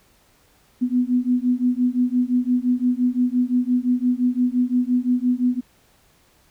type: beating tone pair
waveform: sine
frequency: 245.5 / 251.3 Hz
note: B3 / B3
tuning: -10 / +30 cents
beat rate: 5.8 Hz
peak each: -20 dBFS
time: 0.81-5.61 s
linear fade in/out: 20 ms
effects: pink hiss -58 dBFS RMS until 6.5 s